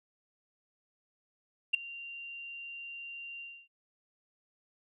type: tone with ADSR envelope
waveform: sine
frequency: 2773 Hz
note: F7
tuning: 13 cents flat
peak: -19 dBFS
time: 1.73-3.68 s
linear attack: 14 ms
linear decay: 6 ms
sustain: -22 dB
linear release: 270 ms
effects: tanh soft clip ceiling -15 dBFS